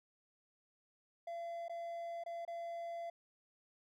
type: tone with dropouts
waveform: triangle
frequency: 680 Hz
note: F5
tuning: 46 cents flat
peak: -39 dBFS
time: 1.27-3.1 s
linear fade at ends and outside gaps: 5 ms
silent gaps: 1.683-1.695 / 2.238-2.261 / 2.451-2.477 s
effects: none